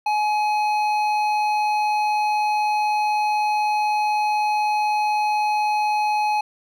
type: tone with hard clipping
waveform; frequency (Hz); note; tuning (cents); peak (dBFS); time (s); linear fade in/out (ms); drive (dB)
triangle; 844; G#5; +28; -20; 0.06-6.41; 5; 13
effects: none